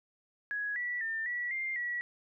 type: tone with pitch steps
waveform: sine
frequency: 1670 / 1951 / 1799 / 1942 / 2104 / 1932 Hz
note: G#6 / B6 / A6 / B6 / C7 / B6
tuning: +9 / -22 / +38 / -30 / +9 / -39 cents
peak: -32 dBFS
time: 0.51-2.01 s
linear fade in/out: 0 ms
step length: 250 ms
effects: none